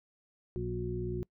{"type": "harmonic tone with a mistuned harmonic", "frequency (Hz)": 60.3, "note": "B1", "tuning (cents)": -41, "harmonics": [1, 2, 3, 4, 6], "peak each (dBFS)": [-40, -38, -41, -46, -36], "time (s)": [0.56, 1.23], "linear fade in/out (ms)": 0, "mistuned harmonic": 4, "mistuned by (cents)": -24, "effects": ["noise-tail reverb RT60 0.1 s tail -24 dB re dry"]}